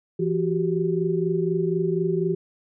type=tone cluster; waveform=sine; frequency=168.3 / 367.2 / 391.3 Hz; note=E3 / F#4 / G4; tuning=+36 / -13 / -3 cents; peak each=-25 dBFS; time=0.19-2.35 s; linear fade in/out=10 ms; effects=none